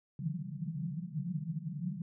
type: band-pass noise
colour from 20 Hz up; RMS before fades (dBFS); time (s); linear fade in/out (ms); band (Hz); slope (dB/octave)
white; -38; 0.19-2.02; 2; 140 to 190; 96
effects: none